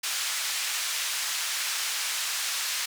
white band-pass noise, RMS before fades -30 dBFS, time 0.03-2.86 s, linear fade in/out 10 ms, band 1300 to 7400 Hz, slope 12 dB/octave, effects none

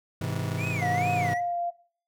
40% pulse chord, Ab augmented, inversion none, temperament just, 103.83 / 129.78 / 162.23 Hz, Ab2 / C3 / E3, 0 / -14 / -27 cents, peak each -32 dBFS, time 0.21-1.34 s, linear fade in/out 5 ms
triangle tone with vibrato, 2200 Hz, C#7, 14 cents flat, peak -30 dBFS, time 0.57-1.41 s, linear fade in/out 50 ms, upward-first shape sine, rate 2.3 Hz, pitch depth 250 cents each way
sine tone with pitch glide, 716 to 694 Hz, F5 to F5, +43 to -11 cents, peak -26 dBFS, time 0.81-1.71 s, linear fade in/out 20 ms, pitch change -54 cents, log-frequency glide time 1.15-1.59 s
effects noise-tail reverb RT60 0.5 s tail -19 dB re dry

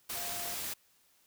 sine tone in noise, 697 Hz, F5, 4 cents flat, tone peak -45 dBFS, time 0.15-0.55 s, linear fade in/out 10 ms, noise white, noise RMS -38 dBFS, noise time 0.09-0.74 s, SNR -10 dB, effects white hiss -68 dBFS RMS until 1.26 s

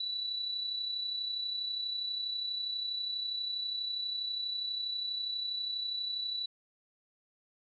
sine tone with amplitude modulation, 3951 Hz, B7, in tune, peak -31 dBFS, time 0-6.46 s, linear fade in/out 5 ms, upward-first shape sine, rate 32.3 Hz, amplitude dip 45%, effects none

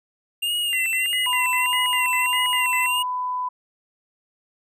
square tone with vibrato, 2782 Hz, F7, 7 cents flat, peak -22 dBFS, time 0.42-3.03 s, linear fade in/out 10 ms, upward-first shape sine, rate 1.6 Hz, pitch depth 67 cents each way
sine tone bursts, 2027 Hz, B6, 45 cents sharp, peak -24 dBFS, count 11, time 0.73-2.86 s, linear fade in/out 0 ms, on 130 ms, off 70 ms
sine tone, 1000 Hz, B5, 21 cents sharp, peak -23 dBFS, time 1.26-3.49 s, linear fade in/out 10 ms
effects none

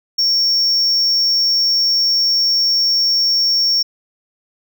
triangle tone, 5490 Hz, F8, 31 cents flat, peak -11 dBFS, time 0.18-3.83 s, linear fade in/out 10 ms, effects none

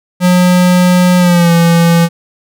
square tone with pitch glide, 180 to 168.92 Hz, F#3 to E3, -47 to +43 cents, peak -6 dBFS, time 0.2-2.09 s, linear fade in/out 50 ms, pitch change -110 cents, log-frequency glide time 1.18-1.52 s, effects none

